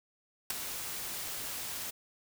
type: noise with ADSR envelope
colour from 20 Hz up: white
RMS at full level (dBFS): -29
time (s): 0.5-1.91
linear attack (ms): 5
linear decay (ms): 9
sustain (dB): -10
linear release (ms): 14
effects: none